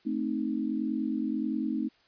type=chord; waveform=sine; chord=A diminished; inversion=none; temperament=equal; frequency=220 / 261.6 / 311.1 Hz; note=A3 / C4 / Eb4; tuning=0 / 0 / 0 cents; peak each=-32 dBFS; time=0.05-1.89 s; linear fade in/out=20 ms; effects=white hiss -64 dBFS RMS until 2.07 s + resampled to 11025 Hz